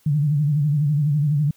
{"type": "tone with vibrato", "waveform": "sine", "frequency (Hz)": 147.4, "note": "D3", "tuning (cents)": 7, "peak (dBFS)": -16, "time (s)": [0.06, 1.51], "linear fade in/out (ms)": 5, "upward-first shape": "sine", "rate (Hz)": 12, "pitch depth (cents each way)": 93, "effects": ["white hiss -59 dBFS RMS until 1.56 s"]}